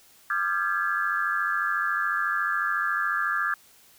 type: tone cluster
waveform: sine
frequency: 1194 / 1371 / 1602 / 1696 Hz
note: D6 / F6 / G6 / G#6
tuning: +28 / -32 / +37 / +36 cents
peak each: -29 dBFS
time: 0.3-3.54 s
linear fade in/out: 2 ms
effects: white hiss -56 dBFS RMS until 3.98 s